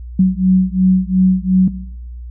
sine beating tone pair, 185 / 187.8 Hz, F#3 / F#3, 0 / +26 cents, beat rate 2.8 Hz, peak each -12 dBFS, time 0.19-1.68 s, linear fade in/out 5 ms, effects noise-tail reverb RT60 0.8 s tail -17 dB re dry + added 60 Hz sine -27 dBFS peak until 2.3 s

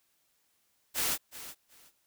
white noise with echo, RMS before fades -30 dBFS, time 0.94-1.18 s, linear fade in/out 50 ms, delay 370 ms, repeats 2, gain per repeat -14 dB, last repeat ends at 1.92 s, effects white hiss -73 dBFS RMS until 2.06 s

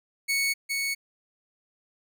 sawtooth tone with echo, 2217 Hz, C#7, in tune, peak -20 dBFS, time 0.28-0.54 s, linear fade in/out 20 ms, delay 410 ms, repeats 1, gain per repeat -3 dB, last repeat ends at 0.95 s, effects none

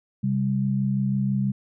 sine tone pair together, 132.6 / 198.68 Hz, C3 / G3, +23 / +24 cents, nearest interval perfect fifth, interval 701 cents, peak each -24 / -23 dBFS, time 0.23-1.52 s, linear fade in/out 10 ms, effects none

